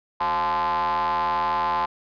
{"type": "ring-modulated tone", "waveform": "square", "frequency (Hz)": 82.41, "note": "E2", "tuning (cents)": 0, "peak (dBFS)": -19, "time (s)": [0.2, 1.86], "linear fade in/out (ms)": 10, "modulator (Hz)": 950, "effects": ["resampled to 11025 Hz"]}